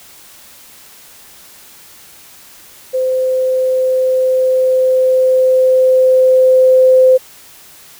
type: tone with level ramp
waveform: sine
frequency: 516 Hz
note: C5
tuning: 24 cents flat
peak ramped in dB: -12 to -4 dBFS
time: 2.93-7.18 s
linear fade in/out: 20 ms
effects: white hiss -40 dBFS RMS until 7.99 s